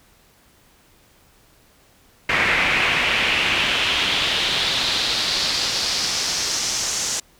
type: noise with band-pass filter sweep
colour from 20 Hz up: brown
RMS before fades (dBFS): -21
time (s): 2.29-7.2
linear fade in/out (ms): 5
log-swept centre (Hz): 2100 to 6700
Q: 2.9
effects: pink hiss -55 dBFS RMS until 7.39 s